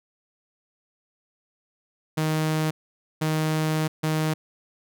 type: tone bursts at uneven times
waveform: sawtooth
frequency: 156.4 Hz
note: D#3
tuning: 9 cents sharp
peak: -18 dBFS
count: 3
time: 2.17-2.71 / 3.21-3.88 / 4.03-4.34 s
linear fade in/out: 10 ms
effects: none